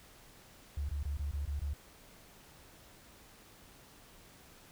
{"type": "tone bursts", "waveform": "sine", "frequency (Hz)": 71.8, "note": "D2", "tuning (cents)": -39, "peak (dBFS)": -33, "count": 7, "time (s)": [0.77, 1.736], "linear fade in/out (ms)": 5, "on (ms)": 120, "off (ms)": 21, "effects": ["pink hiss -58 dBFS RMS until 4.71 s"]}